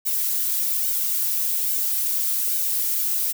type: noise with flanger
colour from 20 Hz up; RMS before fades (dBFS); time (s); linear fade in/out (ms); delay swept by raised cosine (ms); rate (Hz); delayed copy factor
violet; -23; 0.05-3.33; 20; 1.3 to 4; 1.2; +0.9
effects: none